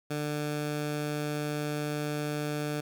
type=tone; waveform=15% pulse; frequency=148.8 Hz; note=D3; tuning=23 cents sharp; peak=-24 dBFS; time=0.1-2.81 s; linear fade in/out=10 ms; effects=none